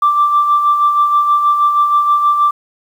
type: tone with tremolo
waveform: sine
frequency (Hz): 1174.7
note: D6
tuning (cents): 0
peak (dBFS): -6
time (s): 0.02-2.51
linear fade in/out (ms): 5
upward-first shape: sine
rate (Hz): 6.3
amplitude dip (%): 50
effects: tanh soft clip ceiling -3 dBFS + 7-bit